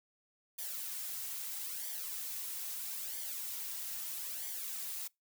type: noise with flanger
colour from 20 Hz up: blue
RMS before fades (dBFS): -41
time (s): 0.58-5.08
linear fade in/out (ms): 10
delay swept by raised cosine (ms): 0.74 to 3.44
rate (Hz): 0.77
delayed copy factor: -0.6
effects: noise-tail reverb RT60 0.2 s tail -25 dB re dry